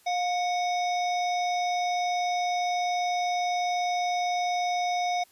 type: harmonic tone with a mistuned harmonic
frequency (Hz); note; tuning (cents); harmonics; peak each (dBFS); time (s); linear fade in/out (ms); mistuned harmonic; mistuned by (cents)
741; F#5; +2; 1 / 3 / 5 / 7 / 8; -25 / -35 / -39 / -42 / -43; 0.06-5.24; 10; 1; -71
effects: white hiss -60 dBFS RMS until 5.31 s + resampled to 32000 Hz

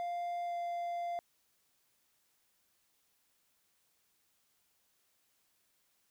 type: tone with pitch glide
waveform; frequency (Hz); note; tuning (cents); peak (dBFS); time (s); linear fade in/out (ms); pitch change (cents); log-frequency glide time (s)
triangle; 698 to 693.6; F5 to F5; -1 to -12; -33; 0-1.19; 0; -11; 0.45-0.54
effects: white hiss -75 dBFS RMS until 6.1 s

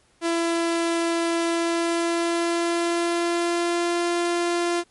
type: tone with pitch glide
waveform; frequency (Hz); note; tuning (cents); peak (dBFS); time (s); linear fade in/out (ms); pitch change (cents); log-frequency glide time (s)
sawtooth; 335.8 to 345.6; E4 to F4; +32 to -18; -17; 0.21-4.84; 50; +50; 1.43-4.08
effects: pink hiss -61 dBFS RMS until 4.9 s + MP3 48 kbps

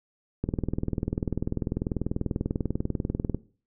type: click train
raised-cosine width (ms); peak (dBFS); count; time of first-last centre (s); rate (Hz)
3; -14; 60; 0.44-3.346; 20.3
effects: noise-tail reverb RT60 0.4 s tail -18 dB re dry

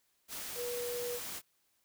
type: tone in noise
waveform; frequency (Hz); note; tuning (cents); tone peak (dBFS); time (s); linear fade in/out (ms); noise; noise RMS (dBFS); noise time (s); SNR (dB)
sine; 484.6; B4; -33; -36; 0.55-1.2; 50; white; -42; 0.28-1.42; +3
effects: white hiss -75 dBFS RMS until 1.84 s

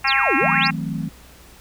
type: harmonic tone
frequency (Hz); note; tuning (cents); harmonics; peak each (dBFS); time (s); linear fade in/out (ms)
270; C#4; -45; 3 / 4 / 5 / 6 / 7 / 8 / 9 / 10; -25 / -25 / -25 / -25 / -25 / -25 / -25 / -25; 0.04-0.71; 10
type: exponential two-way sweep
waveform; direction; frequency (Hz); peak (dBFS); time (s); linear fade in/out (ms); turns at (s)
sine; down then up; 5588 to 252.7 to 5588; -20; 0.07-0.68; 10; 0.36
type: chord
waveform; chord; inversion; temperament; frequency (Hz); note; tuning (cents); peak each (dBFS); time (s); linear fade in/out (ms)
sine; F# half-diminished seventh; third; equal with one note detuned; 161.33 / 185 / 220 / 261.6; E3 / F#3 / A3 / C4; -37 / 0 / 0 / 0; -26 / -29 / -29 / -32; 0.41-1.09; 10
effects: added 60 Hz sine -47 dBFS peak until 1.6 s + pink hiss -47 dBFS RMS until 1.6 s

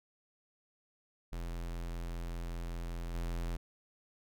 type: tone with level steps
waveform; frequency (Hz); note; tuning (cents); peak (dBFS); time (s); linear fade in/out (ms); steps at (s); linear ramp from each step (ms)
square; 42.56; F1; -44; -38 / -35; 1.32-3.57; 10; 3.14; 5
effects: none

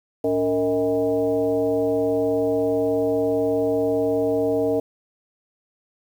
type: tone with frequency modulation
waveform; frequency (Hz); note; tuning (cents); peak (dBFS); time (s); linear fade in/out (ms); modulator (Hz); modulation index
sine; 459.2; A#4; -26; -18; 0.24-4.8; 5; 175; 1.1
effects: 8-bit

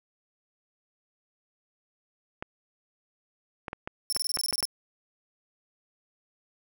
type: clicks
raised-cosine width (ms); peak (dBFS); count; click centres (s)
0.5; -19; 8; 2.425 / 3.682 / 3.731 / 3.875 / 4.165 / 4.372 / 4.527 / 4.627
type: tone bursts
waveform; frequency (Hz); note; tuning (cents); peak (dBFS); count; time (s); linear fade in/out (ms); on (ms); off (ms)
20% pulse; 5390; E8; +38; -21; 12; 4.1-4.653; 0; 25; 23
effects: none

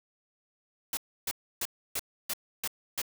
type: noise bursts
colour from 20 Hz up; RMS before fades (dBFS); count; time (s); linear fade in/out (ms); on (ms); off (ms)
white; -32; 7; 0.93-3.017; 2; 41; 300
effects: none

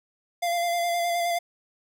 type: tone with vibrato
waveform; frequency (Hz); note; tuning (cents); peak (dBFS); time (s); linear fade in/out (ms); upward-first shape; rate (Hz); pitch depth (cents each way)
square; 691; F5; -19; -24; 0.42-1.39; 10; square; 9.6; 19
effects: none

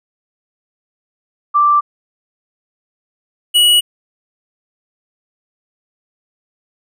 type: tone pair in turn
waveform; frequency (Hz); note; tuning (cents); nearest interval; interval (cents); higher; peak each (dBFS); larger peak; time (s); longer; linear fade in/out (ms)
sine / square; 1174.7 / 2925; D6 / F#7; 0 / -21; octave + major third; 1579; second; -8; neither; 1.54-1.81 / 3.54-3.81; neither; 20
effects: none

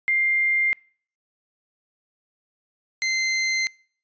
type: tone pair in turn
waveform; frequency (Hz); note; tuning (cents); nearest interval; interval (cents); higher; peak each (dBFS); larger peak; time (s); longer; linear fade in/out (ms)
sine / sawtooth; 2100 / 2076; C7 / C7; +6 / -14; unison; 20; first; -18; neither; 0.08-0.73 / 3.02-3.67; neither; 0
effects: noise-tail reverb RT60 0.5 s tail -26 dB re dry + resampled to 16000 Hz

